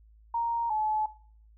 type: tone pair in turn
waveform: sine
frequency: 932.3 / 859.4 Hz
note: A#5 / A5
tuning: 0 / -41 cents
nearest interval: minor second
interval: 141 cents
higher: first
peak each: -26 dBFS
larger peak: neither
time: 0.34-0.7 / 0.7-1.06 s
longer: neither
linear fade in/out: 5 ms
effects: noise-tail reverb RT60 0.5 s tail -18 dB re dry + added 54 Hz sine -54 dBFS peak until 1.57 s